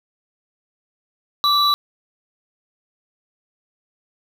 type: tone pair together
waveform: triangle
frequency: 1169 / 3932 Hz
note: D6 / B7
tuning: -8 / -8 cents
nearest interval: octave + major sixth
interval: 2100 cents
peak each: -15 dBFS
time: 1.44-1.74 s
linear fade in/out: 0 ms
effects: none